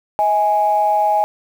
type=tone pair together; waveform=sine; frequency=638.2 / 830.6 Hz; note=D#5 / G#5; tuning=+44 / 0 cents; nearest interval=perfect fourth; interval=456 cents; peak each=-18 / -13 dBFS; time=0.19-1.24 s; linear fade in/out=0 ms; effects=tanh soft clip ceiling -5 dBFS + 7-bit